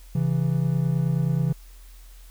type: tone pair together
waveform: triangle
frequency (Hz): 135.41 / 164.81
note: C#3 / E3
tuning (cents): -40 / 0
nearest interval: minor third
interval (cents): 340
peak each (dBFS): -21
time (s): 0.15-1.53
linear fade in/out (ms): 5
effects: added 42 Hz sine -43 dBFS peak until 2.3 s + white hiss -55 dBFS RMS until 2.3 s